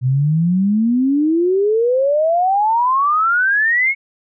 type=exponential sweep; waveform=sine; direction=up; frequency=123.47 to 2217 Hz; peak=-12 dBFS; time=0.01-3.95 s; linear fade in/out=50 ms; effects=none